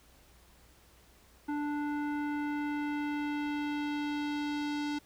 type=tone with low-pass filter sweep; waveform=square; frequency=293.7 Hz; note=D4; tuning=in tune; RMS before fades=-34 dBFS; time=1.48-4.99 s; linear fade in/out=10 ms; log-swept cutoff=1300 to 4900 Hz; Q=1.3; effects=added 60 Hz sine -63 dBFS peak until 5.05 s + pink hiss -62 dBFS RMS until 5.05 s